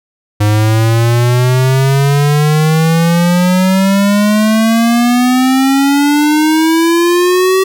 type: exponential sweep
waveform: square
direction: up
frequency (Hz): 103.83 to 383.3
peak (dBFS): -8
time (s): 0.4-7.64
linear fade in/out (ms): 10
effects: none